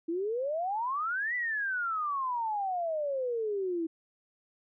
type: exponential two-way sweep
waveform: sine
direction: up then down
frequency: 320.5 to 2000 to 320.5 Hz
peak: -29 dBFS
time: 0.08-3.87 s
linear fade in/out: 10 ms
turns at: 1.35 s
effects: none